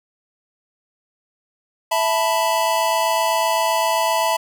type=chord; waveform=square; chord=E suspended fourth; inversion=none; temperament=equal; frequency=659.3 / 880 / 987.8 Hz; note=E5 / A5 / B5; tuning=0 / 0 / 0 cents; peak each=-22 dBFS; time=1.91-4.37 s; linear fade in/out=10 ms; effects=none